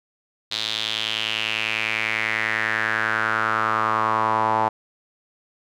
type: tone with band-pass filter sweep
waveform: sawtooth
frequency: 110 Hz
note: A2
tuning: in tune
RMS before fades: -23 dBFS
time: 0.51-4.69 s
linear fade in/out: 10 ms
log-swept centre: 3900 to 890 Hz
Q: 4.7
effects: none